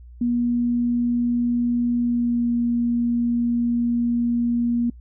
sine tone with pitch glide, 240 to 237.5 Hz, B3 to A#3, -49 to +33 cents, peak -18 dBFS, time 0.21-4.9 s, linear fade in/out 5 ms, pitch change -18 cents, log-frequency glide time 1.99-2.51 s, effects noise-tail reverb RT60 0.1 s tail -25 dB re dry + added 60 Hz sine -40 dBFS peak until 5 s

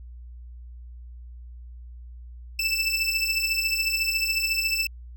25% pulse beating tone pair, 2637 / 2651 Hz, E7 / E7, 0 / +9 cents, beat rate 14 Hz, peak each -22 dBFS, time 2.59-4.87 s, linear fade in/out 5 ms, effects added 60 Hz sine -39 dBFS peak until 5.16 s

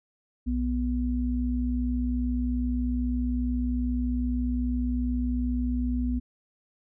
sine tone pair together, 61.23 / 246.9 Hz, B1 / B3, -14 / 0 cents, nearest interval 2 octaves, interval 2414 cents, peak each -27 dBFS, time 0.46-6.2 s, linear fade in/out 20 ms, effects none

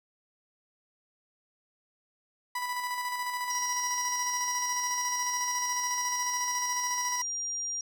30% pulse tone with tremolo, 987.8 Hz, B5, in tune, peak -27 dBFS, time 2.55-7.22 s, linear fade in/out 5 ms, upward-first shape square, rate 14 Hz, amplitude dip 35%
sine tone, 5700 Hz, F8, 34 cents sharp, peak -31 dBFS, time 3.5-7.81 s, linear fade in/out 2 ms
effects none

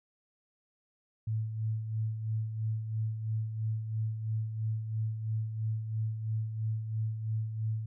sine tone with tremolo, 110 Hz, A2, in tune, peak -28 dBFS, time 1.27-7.86 s, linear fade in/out 5 ms, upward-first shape sine, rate 3 Hz, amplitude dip 55%, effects none

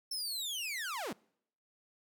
sawtooth linear sweep, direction down, 5400 to 156.8 Hz, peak -33 dBFS, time 0.11-1.13 s, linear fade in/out 5 ms, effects noise-tail reverb RT60 0.7 s tail -26 dB re dry

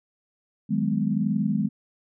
sine chord, G# minor seventh, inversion second, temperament just, 155.74 / 186.89 / 207.7 / 249.2 Hz, D#3 / F#3 / G#3 / B3, +2 / +18 / 0 / +16 cents, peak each -29 / -28 / -24 / -29 dBFS, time 0.69-1.69 s, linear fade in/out 20 ms, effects none

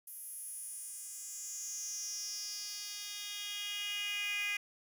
10% pulse tone with high-pass filter sweep, 410.2 Hz, G#4, 21 cents flat, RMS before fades -41 dBFS, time 0.07-4.57 s, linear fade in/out 5 ms, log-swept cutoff 12000 to 2300 Hz, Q 4.6, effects none

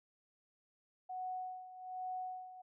sine tone with tremolo, 740 Hz, F#5, in tune, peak -38 dBFS, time 1.09-2.62 s, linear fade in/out 10 ms, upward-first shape sine, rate 1.2 Hz, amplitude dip 75%, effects none

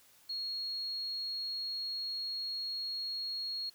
sine tone, 4300 Hz, C8, 47 cents sharp, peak -35 dBFS, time 0.29-3.7 s, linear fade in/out 10 ms, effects white hiss -63 dBFS RMS until 3.74 s

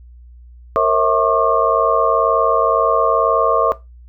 sine tone cluster, 463 / 542 / 650 / 1086 / 1188 Hz, A#4 / C#5 / E5 / C#6 / D6, -12 / -39 / -24 / -36 / +20 cents, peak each -18 dBFS, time 0.76-3.72 s, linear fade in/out 0 ms, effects noise-tail reverb RT60 0.2 s tail -17 dB re dry + added 60 Hz sine -38 dBFS peak until 4.08 s

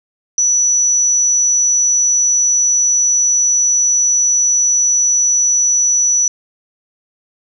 sine tone, 5920 Hz, F#8, in tune, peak -10 dBFS, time 0.38-6.28 s, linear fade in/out 2 ms, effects none

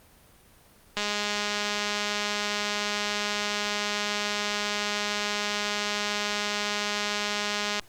click train, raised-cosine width 0.2 ms, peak -11 dBFS, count 1414, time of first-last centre 0.97-7.796 s, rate 207 Hz, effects pink hiss -56 dBFS RMS until 7.88 s + Opus 24 kbps

